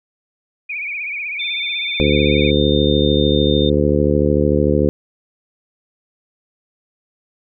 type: tone with vibrato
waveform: sine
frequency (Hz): 2349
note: D7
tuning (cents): 0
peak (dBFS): -22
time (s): 0.69-2.51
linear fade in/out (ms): 10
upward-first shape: triangle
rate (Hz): 16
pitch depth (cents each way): 120
type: tone with pitch glide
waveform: sine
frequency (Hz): 3568 to 3626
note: A7 to A#7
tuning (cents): +23 to -49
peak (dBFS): -22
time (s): 1.39-3.7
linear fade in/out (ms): 10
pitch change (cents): +28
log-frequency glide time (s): 1.97-2.64
type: harmonic tone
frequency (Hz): 73.42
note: D2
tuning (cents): 0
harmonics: 1 / 2 / 3 / 4 / 5 / 6 / 7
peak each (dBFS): -20 / -20 / -20 / -20 / -20 / -20 / -20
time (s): 2-4.89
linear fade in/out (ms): 0
effects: none